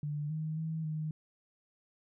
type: tone with pitch steps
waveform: sine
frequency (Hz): 147.9 / 156.5 / 160.1 / 155.2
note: D3 / D#3 / D#3 / D#3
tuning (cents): +13 / +10 / +50 / -4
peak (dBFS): -33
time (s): 0.03-1.11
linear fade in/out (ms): 2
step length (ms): 270
effects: none